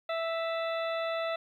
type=harmonic tone with a mistuned harmonic; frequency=659.3 Hz; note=E5; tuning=in tune; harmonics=1 / 2 / 3 / 4 / 5 / 6; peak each=-31 / -37 / -41 / -43 / -45 / -47 dBFS; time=0.09-1.36 s; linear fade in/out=5 ms; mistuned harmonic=5; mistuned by=+100 cents; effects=11-bit